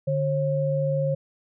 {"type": "tone pair together", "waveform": "sine", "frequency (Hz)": [147.6, 539.5], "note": ["D3", "C#5"], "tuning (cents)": [9, -47], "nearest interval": "octave + minor seventh", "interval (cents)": 2244, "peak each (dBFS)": -24, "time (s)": [0.07, 1.15], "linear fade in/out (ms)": 10, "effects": []}